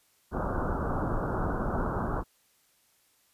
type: low-pass noise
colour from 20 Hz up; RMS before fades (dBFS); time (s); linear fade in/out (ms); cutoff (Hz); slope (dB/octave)
pink; -30; 0.31-2.24; 50; 1500; 96
effects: white hiss -67 dBFS RMS until 3.33 s + resampled to 32000 Hz